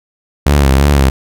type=tone with vibrato; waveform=sawtooth; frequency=69.5 Hz; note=C#2; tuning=5 cents sharp; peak=-3 dBFS; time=0.46-1.1 s; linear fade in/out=5 ms; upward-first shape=sine; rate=2.9 Hz; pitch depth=76 cents each way; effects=none